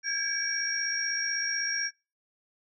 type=tone cluster; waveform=sine; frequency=1606 / 1662 / 2288 / 5600 Hz; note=G6 / G#6 / D7 / F8; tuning=+41 / +1 / -46 / +4 cents; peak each=-34 / -34 / -37 / -31 dBFS; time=0.03-1.91 s; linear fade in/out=50 ms; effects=noise-tail reverb RT60 0.3 s tail -23 dB re dry